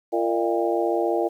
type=harmonic tone with a mistuned harmonic; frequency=114.8 Hz; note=A#2; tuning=26 cents flat; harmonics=3 / 4 / 5 / 6 / 7; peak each=-24 / -26 / -27 / -28 / -29 dBFS; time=0.12-1.29 s; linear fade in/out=20 ms; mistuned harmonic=5; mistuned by=+84 cents; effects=9-bit